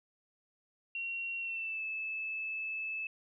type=tone with pitch glide; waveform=sine; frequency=2740 to 2615 Hz; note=F7 to E7; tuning=-34 to -15 cents; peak=-35 dBFS; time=0.95-3.07 s; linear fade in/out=2 ms; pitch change=-81 cents; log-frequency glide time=1.39-1.83 s; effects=none